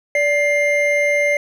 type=tone pair together; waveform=triangle; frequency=582.9 / 2100 Hz; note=D5 / C7; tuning=-13 / +6 cents; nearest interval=octave + minor seventh; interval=2219 cents; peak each=-15 dBFS; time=0.15-1.37 s; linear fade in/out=2 ms; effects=none